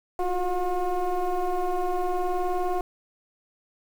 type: tone with frequency modulation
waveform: sine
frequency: 364.8 Hz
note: F#4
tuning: 24 cents flat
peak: -21 dBFS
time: 0.19-2.81 s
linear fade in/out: 2 ms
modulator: 355 Hz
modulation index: 1.5
effects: tanh soft clip ceiling -21 dBFS + 8-bit